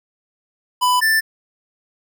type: tone pair in turn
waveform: square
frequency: 996 / 1771.1 Hz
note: B5 / A6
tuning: +14 / +11 cents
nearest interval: minor seventh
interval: 997 cents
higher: second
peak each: -14 dBFS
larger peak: neither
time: 0.81-1.01 / 1.01-1.21 s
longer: neither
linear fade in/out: 20 ms
effects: none